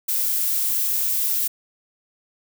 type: noise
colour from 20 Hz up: violet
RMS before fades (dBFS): -22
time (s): 0.08-1.48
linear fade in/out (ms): 10
effects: none